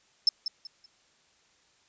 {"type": "tone with echo", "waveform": "sine", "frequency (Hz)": 5274, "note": "E8", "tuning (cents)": 0, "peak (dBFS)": -17, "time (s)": [0.27, 0.29], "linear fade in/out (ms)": 2, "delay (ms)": 190, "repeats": 3, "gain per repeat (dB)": -11, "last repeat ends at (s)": 0.86, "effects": ["white hiss -65 dBFS RMS until 1.88 s", "resampled to 16000 Hz"]}